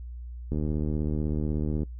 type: click train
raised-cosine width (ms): 3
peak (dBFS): -17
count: 101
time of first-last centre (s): 0.52-1.832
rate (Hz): 76.2
effects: noise-tail reverb RT60 0.1 s tail -20 dB re dry + added 60 Hz sine -36 dBFS peak until 1.99 s